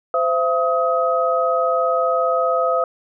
sine tone cluster, 516 / 671 / 1264 Hz, C5 / E5 / D#6, -24 / +31 / +27 cents, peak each -20 dBFS, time 0.14-2.84 s, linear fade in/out 2 ms, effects none

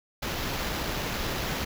pink noise with sample-and-hold, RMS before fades -31 dBFS, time 0.22-1.65 s, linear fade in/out 10 ms, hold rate 8820 Hz, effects none

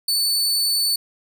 sawtooth tone, 4490 Hz, C#8, 21 cents sharp, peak -15 dBFS, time 0.08-0.96 s, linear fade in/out 5 ms, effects none

